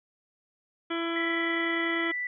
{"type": "harmonic tone", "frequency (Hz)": 334.3, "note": "E4", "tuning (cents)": 24, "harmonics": [1, 2, 3, 4, 5, 6, 7, 9, 10], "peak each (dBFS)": [-30, -39, -41, -36, -42, -40, -41, -43, -41], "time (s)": [0.9, 2.12], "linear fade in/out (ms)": 10}
{"type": "tone", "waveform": "sine", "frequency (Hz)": 1975.5, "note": "B6", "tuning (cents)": 0, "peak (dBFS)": -29, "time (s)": [1.16, 2.27], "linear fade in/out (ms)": 2}
{"effects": []}